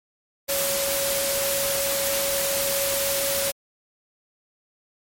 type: tone in noise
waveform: sine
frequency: 554.4 Hz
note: C#5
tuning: in tune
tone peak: -26 dBFS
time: 0.48-3.52 s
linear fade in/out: 20 ms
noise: white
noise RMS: -25 dBFS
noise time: 0.48-3.52 s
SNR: -4 dB
effects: MP3 64 kbps